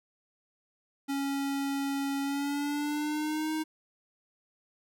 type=tone with pitch glide; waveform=square; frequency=277.2 to 312.9 Hz; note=C#4 to D#4; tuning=0 to +10 cents; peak=-30 dBFS; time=1.08-3.64 s; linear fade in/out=20 ms; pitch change=+210 cents; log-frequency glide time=2.22-3.52 s; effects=none